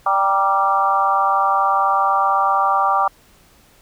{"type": "harmonic tone with a mistuned harmonic", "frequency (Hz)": 196, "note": "G3", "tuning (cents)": 0, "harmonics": [3, 4, 5, 6, 7], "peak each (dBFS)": [-27, -18, -22, -17, -26], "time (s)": [0.06, 3.08], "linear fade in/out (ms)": 5, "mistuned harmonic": 5, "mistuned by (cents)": -51, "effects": ["pink hiss -52 dBFS RMS until 3.81 s"]}